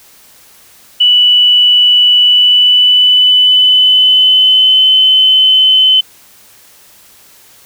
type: tone with pitch glide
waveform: sine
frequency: 2960 to 3048 Hz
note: F#7 to G7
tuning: 0 to -49 cents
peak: -4 dBFS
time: 1-6.01 s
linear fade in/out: 10 ms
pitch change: +51 cents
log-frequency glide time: 2.19-4.86 s
effects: white hiss -42 dBFS RMS until 7.65 s